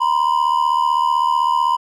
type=ring-modulated tone; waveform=triangle; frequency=987.8 Hz; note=B5; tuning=in tune; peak=-9 dBFS; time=0-1.77 s; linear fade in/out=20 ms; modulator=37.9 Hz; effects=none